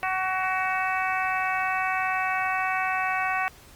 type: harmonic tone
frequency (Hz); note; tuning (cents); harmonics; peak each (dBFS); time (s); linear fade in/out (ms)
375.1; F#4; +24; 2 / 3 / 4 / 5 / 6 / 7; -28 / -30 / -31 / -32 / -33 / -33; 0.03-3.48; 0
effects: pink hiss -51 dBFS RMS until 3.75 s + Opus 32 kbps